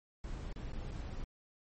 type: noise with dropouts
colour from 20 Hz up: brown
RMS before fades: -41 dBFS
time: 0.24-1.24 s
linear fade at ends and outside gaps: 1 ms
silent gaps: 0.528-0.559 / 0.72-0.732 / 0.913-0.917 s
effects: MP3 32 kbps